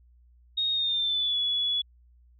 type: tone with pitch glide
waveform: sine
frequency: 3729 to 3400 Hz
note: A#7 to G#7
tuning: 0 to +40 cents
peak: -24 dBFS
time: 0.57-1.82 s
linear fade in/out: 10 ms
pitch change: -160 cents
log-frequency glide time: 0.72-1.38 s
effects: added 60 Hz sine -55 dBFS peak until 2.39 s